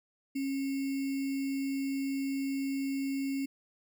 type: tone with sample-and-hold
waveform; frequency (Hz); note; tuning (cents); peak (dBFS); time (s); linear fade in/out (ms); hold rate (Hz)
sine; 272.7; C#4; -28; -30; 0.35-3.46; 10; 2450
effects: none